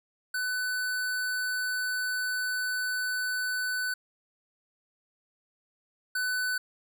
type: tone pair in turn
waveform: square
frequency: 1500 / 1500 Hz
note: F#6 / F#6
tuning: +23 / +23 cents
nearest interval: unison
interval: 0 cents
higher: neither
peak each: -29 / -28 dBFS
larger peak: second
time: 0.34-3.94 / 6.15-6.58 s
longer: first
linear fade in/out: 5 ms
effects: none